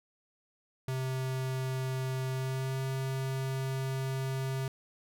square tone with pitch glide, 130.81 to 133.02 Hz, C3 to C3, 0 to +29 cents, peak -32 dBFS, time 0.88-4.68 s, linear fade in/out 2 ms, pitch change +29 cents, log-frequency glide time 2.31-2.83 s, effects none

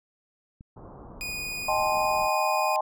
clicks, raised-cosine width 5 ms, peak -33 dBFS, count 3, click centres 0.609 / 1.291 / 1.972 s
pink low-pass noise, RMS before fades -44 dBFS, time 0.76-2.29 s, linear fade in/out 10 ms, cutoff 1200 Hz, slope 48 dB/octave
sawtooth tone, 2469 Hz, D#7, 14 cents flat, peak -28 dBFS, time 1.21-2.76 s, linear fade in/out 0 ms
sine chord, A half-diminished seventh, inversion second, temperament equal with one note detuned, 622.3 / 784 / 866.9 / 1046.5 Hz, Eb5 / G5 / A5 / C6, 0 / 0 / -26 / 0 cents, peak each -28 dBFS, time 1.68-2.81 s, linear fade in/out 5 ms
effects none

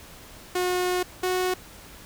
sawtooth tone pair in turn, 361.9 / 367.2 Hz, F#4 / F#4, -38 / -13 cents, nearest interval unison, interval 25 cents, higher second, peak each -19 dBFS, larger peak neither, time 0.55-1.03 / 1.23-1.54 s, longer first, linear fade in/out 5 ms, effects pink hiss -46 dBFS RMS until 2.05 s

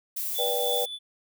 violet noise, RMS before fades -31 dBFS, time 0.16-0.86 s, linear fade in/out 10 ms
triangle tone with tremolo, 3475 Hz, A7, 22 cents flat, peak -26 dBFS, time 0.34-0.99 s, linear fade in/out 50 ms, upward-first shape triangle, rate 3.2 Hz, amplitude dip 65%
sine chord, G major, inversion first, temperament just, 490 / 588 / 784 Hz, B4 / D5 / G5, -14 / +2 / 0 cents, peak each -28 / -32 / -33 dBFS, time 0.38-0.86 s, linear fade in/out 20 ms
effects none

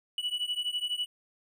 triangle beating tone pair, 2945 / 2957 Hz, F#7 / F#7, -9 / -2 cents, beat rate 12 Hz, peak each -31 / -32 dBFS, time 0.18-1.06 s, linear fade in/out 2 ms, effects none

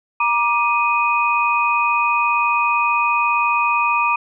sine tone cluster, 949 / 1184 / 2495 Hz, A#5 / D6 / D#7, +31 / +14 / +4 cents, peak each -19 dBFS, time 0.2-4.16 s, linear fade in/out 5 ms, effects none

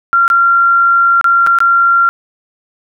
sine tone with dropouts, 1378 Hz, F6, 24 cents flat, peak -6 dBFS, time 0.13-2.09 s, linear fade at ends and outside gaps 0 ms, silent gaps 0.279-0.301 / 1.212-1.243 / 1.465-1.471 / 1.587-1.604 s, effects none

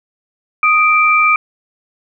sine tone pair together, 1244.3 / 2349 Hz, D#6 / D7, 0 / 0 cents, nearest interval major seventh, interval 1100 cents, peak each -11 dBFS, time 0.63-1.36 s, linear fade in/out 2 ms, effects none

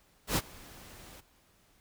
pink noise with ADSR envelope, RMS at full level -27 dBFS, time 0.27-1.21 s, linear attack 97 ms, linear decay 43 ms, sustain -24 dB, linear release 14 ms, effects pink hiss -66 dBFS RMS until 1.8 s

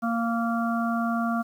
harmonic tone, 231.4 Hz, A#3, 13 cents flat, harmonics 1 / 3 / 5 / 6, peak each -25 / -30 / -32 / -33 dBFS, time 0.02-1.43 s, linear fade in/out 20 ms, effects 9-bit

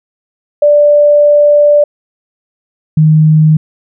sine tone pair in turn, 587.3 / 155.56 Hz, D5 / D#3, 0 / 0 cents, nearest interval octave + major seventh, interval 2300 cents, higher first, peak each -3 dBFS, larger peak neither, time 0.62-1.84 / 2.97-3.57 s, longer first, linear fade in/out 5 ms, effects none

